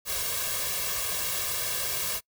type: noise with comb filter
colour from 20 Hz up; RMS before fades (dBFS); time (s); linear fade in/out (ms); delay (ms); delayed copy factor
white; -30; 0.05-2.21; 50; 1.8; +0.95
effects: noise-tail reverb RT60 0.1 s tail -25 dB re dry